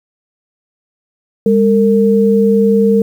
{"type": "tone pair together", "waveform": "sine", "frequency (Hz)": [202.6, 455.1], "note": ["G#3", "A#4"], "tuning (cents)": [-43, -42], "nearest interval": "octave + major second", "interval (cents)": 1401, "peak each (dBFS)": -10, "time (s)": [1.46, 3.02], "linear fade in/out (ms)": 2, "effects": ["7-bit"]}